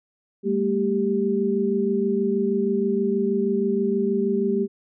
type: tone cluster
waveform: sine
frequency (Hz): 199.7 / 226 / 393.2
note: G3 / A3 / G4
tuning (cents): +32 / +47 / +5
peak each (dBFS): -25 / -25 / -22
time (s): 0.43-4.68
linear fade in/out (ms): 50
effects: none